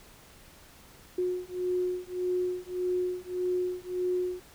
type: beating tone pair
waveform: sine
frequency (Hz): 361.6 / 363.3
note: F#4 / F#4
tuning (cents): -40 / -32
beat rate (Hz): 1.7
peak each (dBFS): -31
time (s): 1.18-4.4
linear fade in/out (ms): 5
effects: pink hiss -54 dBFS RMS until 4.54 s